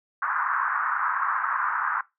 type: band-pass noise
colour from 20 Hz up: pink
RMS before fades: -26 dBFS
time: 0.22-2.01 s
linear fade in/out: 5 ms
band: 1000 to 1600 Hz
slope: 48 dB/octave
effects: noise-tail reverb RT60 0.2 s tail -19 dB re dry